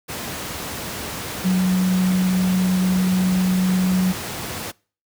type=tone in noise; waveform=sine; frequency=184.7 Hz; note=F#3; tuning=3 cents flat; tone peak=-15 dBFS; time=1.44-4.13 s; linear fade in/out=20 ms; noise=pink; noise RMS=-29 dBFS; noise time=0.08-4.72 s; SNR=+11 dB; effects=noise-tail reverb RT60 0.4 s tail -25 dB re dry + high-pass 80 Hz 12 dB/octave